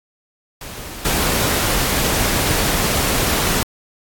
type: noise with level steps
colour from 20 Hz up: pink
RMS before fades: -32 / -18 dBFS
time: 0.61-3.63 s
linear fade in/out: 2 ms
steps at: 1.05 s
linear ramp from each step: 2 ms
effects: AAC 64 kbps